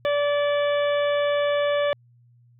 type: harmonic tone with a mistuned harmonic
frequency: 579 Hz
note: D5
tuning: 25 cents flat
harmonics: 1 / 2 / 3 / 4 / 5 / 6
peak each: -20 / -31 / -32 / -36 / -38 / -37 dBFS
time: 0.05-1.93 s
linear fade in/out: 0 ms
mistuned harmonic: 5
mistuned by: +32 cents
effects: added 120 Hz sine -53 dBFS peak until 2.59 s